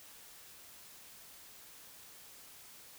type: silence
effects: white hiss -55 dBFS RMS until 2.98 s